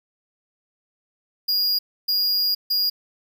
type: tone bursts at uneven times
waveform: square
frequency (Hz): 4853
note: D#8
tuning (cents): -44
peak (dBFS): -19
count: 3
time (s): 1.48-1.79 / 2.08-2.55 / 2.7-2.9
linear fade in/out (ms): 10
effects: 9-bit